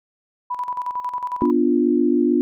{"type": "tone with tremolo", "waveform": "sine", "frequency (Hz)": 987.8, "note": "B5", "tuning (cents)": 0, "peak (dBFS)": -21, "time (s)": [0.5, 1.51], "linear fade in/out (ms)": 10, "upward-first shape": "square", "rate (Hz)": 11, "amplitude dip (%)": 65}
{"type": "chord", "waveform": "sine", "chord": "B diminished", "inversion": "none", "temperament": "equal", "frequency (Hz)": [246.9, 293.7, 349.2], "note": ["B3", "D4", "F4"], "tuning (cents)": [0, 0, 0], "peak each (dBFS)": -19, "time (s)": [1.42, 2.41], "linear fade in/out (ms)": 0}
{"effects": []}